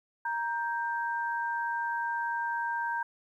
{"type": "tone pair together", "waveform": "sine", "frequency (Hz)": [936, 1574.2], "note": ["A#5", "G6"], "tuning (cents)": [7, 7], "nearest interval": "major sixth", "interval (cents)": 900, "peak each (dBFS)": [-31, -33], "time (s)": [0.25, 3.03], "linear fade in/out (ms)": 5, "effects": ["11-bit"]}